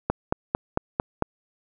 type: click train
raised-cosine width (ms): 1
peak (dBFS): -7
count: 6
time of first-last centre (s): 0.1-1.224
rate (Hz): 4.45
effects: none